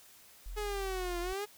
sine tone, 41.94 Hz, E1, 31 cents sharp, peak -39 dBFS, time 0.46-1.33 s, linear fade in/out 0 ms
sawtooth exponential two-way sweep, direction down then up, 424.7 to 345 to 422.1 Hz, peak -31 dBFS, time 0.56-1.46 s, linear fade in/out 20 ms, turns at 1.2 s
effects white hiss -58 dBFS RMS until 1.57 s

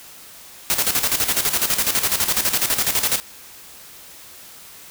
white noise with tremolo, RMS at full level -18 dBFS, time 0.7-3.2 s, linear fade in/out 0 ms, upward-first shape square, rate 12 Hz, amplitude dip 65%, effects white hiss -42 dBFS RMS until 4.9 s

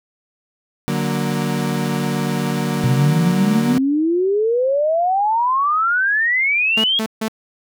35% pulse chord, D augmented, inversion none, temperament equal with one note detuned, 146.16 / 185 / 233.1 Hz, D3 / F#3 / A#3, -8 / 0 / 0 cents, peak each -21 dBFS, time 0.88-3.78 s, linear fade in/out 0 ms
sine exponential sweep, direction up, 123.47 to 3322 Hz, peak -14 dBFS, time 2.84-6.99 s, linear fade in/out 0 ms
sawtooth tone bursts, 220 Hz, A3, in tune, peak -15 dBFS, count 3, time 6.77-7.283 s, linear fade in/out 5 ms, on 71 ms, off 150 ms
effects none

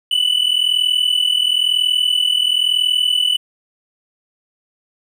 triangle tone pair together, 2960 / 3001 Hz, F#7 / F#7, 0 / +24 cents, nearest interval unison, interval 24 cents, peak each -15 dBFS, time 0.11-3.37 s, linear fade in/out 5 ms, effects none

